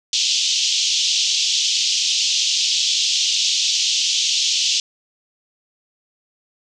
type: band-pass noise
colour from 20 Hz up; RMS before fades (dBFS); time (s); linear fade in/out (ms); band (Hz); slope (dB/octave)
pink; -19; 0.13-4.8; 2; 2900 to 6700; 48
effects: none